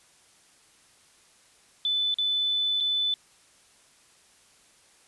sine tone with dropouts, 3502 Hz, A7, 9 cents flat, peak -23 dBFS, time 1.85-3.14 s, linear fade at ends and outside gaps 1 ms, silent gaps 2.142-2.185 / 2.803-2.807 s, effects white hiss -59 dBFS RMS until 5.07 s + resampled to 24000 Hz

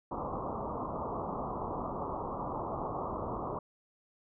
white low-pass noise, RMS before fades -37 dBFS, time 0.11-3.59 s, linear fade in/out 5 ms, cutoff 1200 Hz, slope 96 dB/octave, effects none

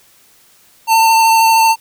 square tone with vibrato, 899 Hz, A5, 37 cents sharp, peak -8 dBFS, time 0.87-1.76 s, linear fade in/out 50 ms, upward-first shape sine, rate 13 Hz, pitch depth 15 cents each way, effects white hiss -49 dBFS RMS until 1.8 s

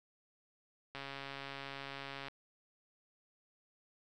click train, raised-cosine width 0.3 ms, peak -28 dBFS, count 185, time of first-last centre 0.95-2.283 s, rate 138 Hz, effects none

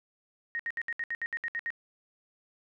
sine tone bursts, 1864.7 Hz, A#6, in tune, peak -30 dBFS, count 11, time 0.55-1.704 s, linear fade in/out 0 ms, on 44 ms, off 67 ms, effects none

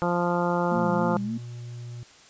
harmonic tone, 174.61 Hz, F3, in tune, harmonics 1 / 2 / 3 / 4 / 5 / 6 / 7 / 8, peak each -27 / -30 / -28 / -33 / -29 / -35 / -33 / -36 dBFS, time 0.02-1.17 s, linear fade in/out 0 ms
sine tone with vibrato, 214.5 Hz, A3, 44 cents flat, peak -27 dBFS, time 0.71-1.38 s, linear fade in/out 10 ms, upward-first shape sine, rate 3.5 Hz, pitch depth 120 cents each way
triangle tone, 120 Hz, B2, 49 cents flat, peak -33 dBFS, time 0.76-2.03 s, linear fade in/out 0 ms
effects white hiss -52 dBFS RMS until 2.29 s + resampled to 16000 Hz

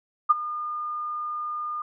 sine tone with ADSR envelope, 1214 Hz, D#6, 43 cents flat, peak -11 dBFS, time 0.29-1.82 s, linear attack 17 ms, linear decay 23 ms, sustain -17 dB, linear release 3 ms, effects none

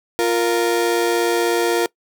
35% pulse tone pair together, 349.2 / 465.6 Hz, F4 / A#4, 0 / -2 cents, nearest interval perfect fourth, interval 498 cents, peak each -17 dBFS, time 0.19-1.86 s, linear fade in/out 0 ms, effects noise-tail reverb RT60 0.1 s tail -22 dB re dry

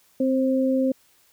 sine tone pair together, 261.6 / 528.8 Hz, C4 / C5, 0 / +18 cents, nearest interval octave, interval 1218 cents, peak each -20 / -23 dBFS, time 0.2-0.92 s, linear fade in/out 5 ms, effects white hiss -60 dBFS RMS until 1.32 s

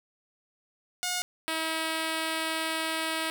5% pulse tone pair in turn, 721 / 321.2 Hz, F#5 / E4, -45 / -45 cents, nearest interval octave + major second, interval 1400 cents, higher first, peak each -17 dBFS, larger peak neither, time 1.03-1.22 / 1.48-3.3 s, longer second, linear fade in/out 0 ms, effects none

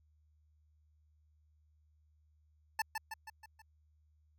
25% pulse tone with echo, 880 Hz, A5, in tune, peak -27 dBFS, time 2.79-2.82 s, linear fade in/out 5 ms, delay 160 ms, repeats 5, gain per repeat -5 dB, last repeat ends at 3.62 s, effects added 76 Hz sine -67 dBFS peak until 4.38 s

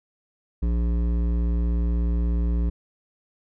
sine tone with hard clipping, 58.27 Hz, A#1, in tune, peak -22 dBFS, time 0.62-2.7 s, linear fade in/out 10 ms, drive 12 dB, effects none

